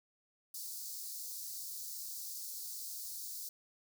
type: high-pass noise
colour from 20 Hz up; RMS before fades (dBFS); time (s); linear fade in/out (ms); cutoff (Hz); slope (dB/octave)
white; -44; 0.54-3.49; 5; 4300; 48
effects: none